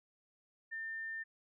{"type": "tone", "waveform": "sine", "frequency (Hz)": 1800, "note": "A6", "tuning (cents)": 39, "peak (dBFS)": -39, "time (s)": [0.71, 1.24], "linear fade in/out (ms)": 20, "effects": []}